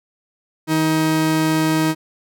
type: tone pair together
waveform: 45% pulse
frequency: 157.85 / 315.7 Hz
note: D#3 / D#4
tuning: +25 / +25 cents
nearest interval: octave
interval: 1200 cents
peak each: -21 / -17 dBFS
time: 0.67-1.95 s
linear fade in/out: 50 ms
effects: none